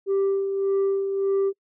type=tone with tremolo; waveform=sine; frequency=392 Hz; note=G4; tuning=in tune; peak=-16 dBFS; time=0.06-1.53 s; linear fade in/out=50 ms; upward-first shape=sine; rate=1.7 Hz; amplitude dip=55%; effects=noise-tail reverb RT60 0.1 s tail -26 dB re dry + tanh soft clip ceiling -18 dBFS